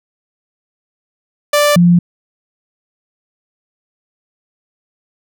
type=tone pair in turn; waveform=sawtooth / sine; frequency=587.3 / 174.26 Hz; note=D5 / F3; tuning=0 / -4 cents; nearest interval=octave + major sixth; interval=2104 cents; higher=first; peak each=-5 dBFS; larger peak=neither; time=1.53-1.76 / 1.76-1.99 s; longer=neither; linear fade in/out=5 ms; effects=none